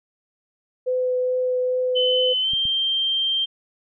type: tone with vibrato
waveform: sine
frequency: 505 Hz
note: B4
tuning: 39 cents sharp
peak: -19 dBFS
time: 0.86-2.34 s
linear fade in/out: 20 ms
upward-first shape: triangle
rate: 2.4 Hz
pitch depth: 9 cents each way
type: tone with pitch glide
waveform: sine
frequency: 3035 to 3160 Hz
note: F#7 to G7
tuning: +43 to +13 cents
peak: -19 dBFS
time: 1.95-3.46 s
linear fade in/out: 20 ms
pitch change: +70 cents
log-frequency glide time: 2.41-2.52 s
type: clicks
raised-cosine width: 5 ms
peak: -26 dBFS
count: 2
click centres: 2.535 / 2.654 s
effects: none